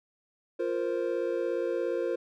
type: chord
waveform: triangle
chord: F suspended fourth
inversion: none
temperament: equal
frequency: 349.2 / 466.2 / 523.3 Hz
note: F4 / Bb4 / C5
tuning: 0 / 0 / 0 cents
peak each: -30 dBFS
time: 0.59-2.16 s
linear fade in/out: 10 ms
effects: none